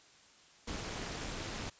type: noise with amplitude modulation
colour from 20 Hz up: pink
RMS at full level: -37 dBFS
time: 0.67-1.7 s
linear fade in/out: 10 ms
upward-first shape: sine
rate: 243 Hz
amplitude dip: 80%
effects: white hiss -61 dBFS RMS until 1.79 s + resampled to 16000 Hz